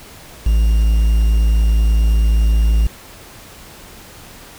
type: tone with quantisation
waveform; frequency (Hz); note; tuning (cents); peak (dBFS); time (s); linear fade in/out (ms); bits
triangle; 55; A1; 0; -8; 0.46-2.87; 5; 6
effects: pink hiss -39 dBFS RMS until 4.58 s